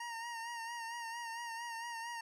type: tone with vibrato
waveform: 25% pulse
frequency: 930 Hz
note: A#5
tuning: 4 cents flat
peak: -37 dBFS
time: 0-2.21 s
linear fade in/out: 5 ms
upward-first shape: sine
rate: 4.4 Hz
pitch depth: 42 cents each way
effects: low-pass 10000 Hz 12 dB/octave